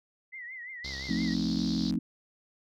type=tone with vibrato; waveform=sine; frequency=1995 Hz; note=B6; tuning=17 cents sharp; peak=-39 dBFS; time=0.32-1.35 s; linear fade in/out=20 ms; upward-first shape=triangle; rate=5.8 Hz; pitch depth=120 cents each way
type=tone with pitch glide; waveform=sawtooth; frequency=67.4 to 68.42 Hz; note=C#2 to C#2; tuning=-48 to -22 cents; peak=-37 dBFS; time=0.84-1.96 s; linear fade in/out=10 ms; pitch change=+26 cents; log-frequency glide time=1.37-1.77 s
type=band-pass noise; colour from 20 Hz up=pink; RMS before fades=-41 dBFS; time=0.84-1.91 s; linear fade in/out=5 ms; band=3900 to 5100 Hz; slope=48 dB/octave
type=chord; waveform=sine; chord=F dominant seventh; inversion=none; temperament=equal; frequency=174.61 / 220 / 261.6 / 311.1 Hz; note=F3 / A3 / C4 / Eb4; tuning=0 / 0 / 0 / 0 cents; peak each=-32 / -31 / -32 / -35 dBFS; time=1.09-1.99 s; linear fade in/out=5 ms
effects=none